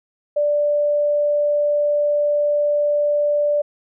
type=tone; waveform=sine; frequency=587.3 Hz; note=D5; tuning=in tune; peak=-15 dBFS; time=0.36-3.62 s; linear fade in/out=10 ms; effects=none